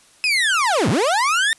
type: linear two-way sweep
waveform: 30% pulse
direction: down then up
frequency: 2587 to 92.5 to 1850 Hz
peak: -13 dBFS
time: 0.24-1.53 s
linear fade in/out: 0 ms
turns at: 0.89 s
effects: white hiss -52 dBFS RMS until 1.58 s + resampled to 24000 Hz